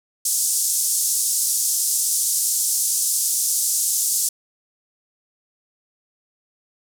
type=band-pass noise; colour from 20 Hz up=white; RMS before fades=-21 dBFS; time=0.25-4.29 s; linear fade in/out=5 ms; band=5900 to 11000 Hz; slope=24 dB/octave; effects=none